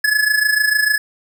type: tone with amplitude modulation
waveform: square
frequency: 1705 Hz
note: G#6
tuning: 45 cents sharp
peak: -11 dBFS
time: 0.04-0.98 s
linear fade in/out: 5 ms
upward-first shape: sine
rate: 26.7 Hz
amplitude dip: 70%
effects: none